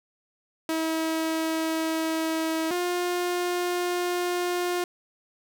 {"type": "tone pair in turn", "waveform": "sawtooth", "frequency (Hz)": [321.7, 354.9], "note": ["E4", "F4"], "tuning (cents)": [-42, 28], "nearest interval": "major second", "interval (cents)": 170, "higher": "second", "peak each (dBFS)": -21, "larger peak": "neither", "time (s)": [[0.69, 2.71], [2.71, 4.84]], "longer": "second", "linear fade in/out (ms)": 2, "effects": []}